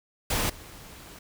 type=noise with level steps; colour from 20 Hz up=pink; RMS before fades=-26 / -46 dBFS; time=0.3-1.19 s; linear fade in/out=5 ms; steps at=0.49 s; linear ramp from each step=10 ms; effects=none